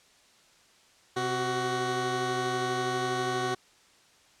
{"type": "tone pair together", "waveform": "15% pulse", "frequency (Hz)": [128.4, 372.9], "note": ["C3", "F#4"], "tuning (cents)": [-32, 14], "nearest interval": "octave + tritone", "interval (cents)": 1846, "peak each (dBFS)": [-28, -22], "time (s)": [1.16, 3.55], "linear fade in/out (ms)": 10, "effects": ["white hiss -60 dBFS RMS until 4.4 s", "low-pass 7000 Hz 12 dB/octave"]}